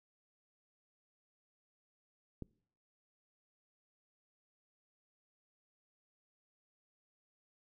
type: click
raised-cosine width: 3 ms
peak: -29 dBFS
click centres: 2.423 s
effects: noise-tail reverb RT60 0.6 s tail -24 dB re dry